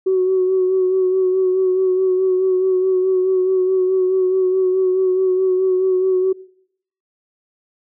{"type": "tone with vibrato", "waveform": "sine", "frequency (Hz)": 373.3, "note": "F#4", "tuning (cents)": 15, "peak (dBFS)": -12, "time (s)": [0.06, 6.33], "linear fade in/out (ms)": 10, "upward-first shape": "sine", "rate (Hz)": 4.7, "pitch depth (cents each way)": 27, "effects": ["noise-tail reverb RT60 0.7 s tail -22 dB re dry", "tanh soft clip ceiling -8 dBFS"]}